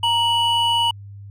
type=tone pair together; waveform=triangle; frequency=932.3 / 2946 Hz; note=A#5 / F#7; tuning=0 / -8 cents; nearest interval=octave + minor sixth; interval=1992 cents; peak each=-17 dBFS; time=0.03-0.91 s; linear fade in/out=5 ms; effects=added 100 Hz sine -35 dBFS peak until 1.3 s